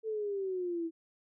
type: exponential sweep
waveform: sine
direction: down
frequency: 447.2 to 324.3 Hz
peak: -32 dBFS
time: 0.03-0.91 s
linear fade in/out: 50 ms
effects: none